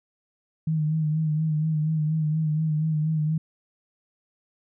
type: tone with vibrato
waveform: sine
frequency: 155.56 Hz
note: D#3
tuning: in tune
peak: -21 dBFS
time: 0.67-3.38 s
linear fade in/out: 5 ms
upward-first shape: sine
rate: 4.2 Hz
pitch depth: 43 cents each way
effects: none